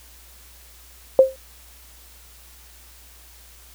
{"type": "tone with exponential decay", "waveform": "sine", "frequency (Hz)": 528, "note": "C5", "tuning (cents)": 16, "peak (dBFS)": -4, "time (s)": [1.19, 1.36], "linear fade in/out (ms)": 1, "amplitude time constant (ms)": 35, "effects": ["added 60 Hz sine -49 dBFS peak until 3.74 s", "white hiss -49 dBFS RMS until 3.74 s"]}